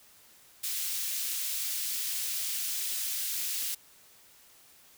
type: high-pass noise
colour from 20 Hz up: white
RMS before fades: -33 dBFS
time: 0.63-3.75 s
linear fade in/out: 10 ms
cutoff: 2800 Hz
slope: 12 dB/octave
effects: white hiss -58 dBFS RMS until 4.97 s